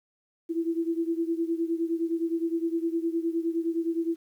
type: beating tone pair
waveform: sine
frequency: 329.6 / 339.3 Hz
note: E4 / F4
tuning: 0 / -50 cents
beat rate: 9.7 Hz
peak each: -27 / -30 dBFS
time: 0.49-4.16 s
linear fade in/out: 20 ms
effects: 10-bit